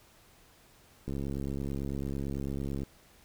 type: click train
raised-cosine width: 3 ms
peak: -23 dBFS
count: 122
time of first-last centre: 1.08-2.834 s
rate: 69 Hz
effects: pink hiss -60 dBFS RMS until 3.24 s